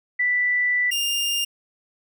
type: tone pair in turn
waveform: sine / sawtooth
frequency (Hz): 1975.5 / 2806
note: B6 / F7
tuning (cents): 0 / +8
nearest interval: tritone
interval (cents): 608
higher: second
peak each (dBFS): -18 / -18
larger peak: neither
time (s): 0.19-0.91 / 0.91-1.45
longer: first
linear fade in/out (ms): 10
effects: none